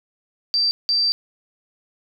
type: tone bursts at uneven times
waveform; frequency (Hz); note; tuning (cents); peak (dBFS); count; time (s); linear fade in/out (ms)
sine; 4678; D8; -8; -16; 2; 0.54-0.71 / 0.89-1.12; 0
effects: 9-bit